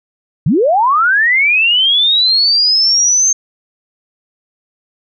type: linear sweep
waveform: sine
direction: up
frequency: 116.6 to 6390 Hz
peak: -8 dBFS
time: 0.46-3.33 s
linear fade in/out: 5 ms
effects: none